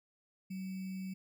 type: tone with sample-and-hold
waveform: sine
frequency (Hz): 188.9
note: F#3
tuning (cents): +36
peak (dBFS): -38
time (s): 0.5-1.14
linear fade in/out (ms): 10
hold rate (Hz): 2450
effects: none